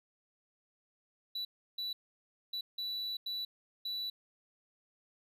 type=tone bursts at uneven times; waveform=triangle; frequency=3951 Hz; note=B7; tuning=in tune; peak=-34 dBFS; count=6; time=1.35-1.45 / 1.78-1.93 / 2.53-2.61 / 2.78-3.17 / 3.26-3.45 / 3.85-4.1 s; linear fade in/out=5 ms; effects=none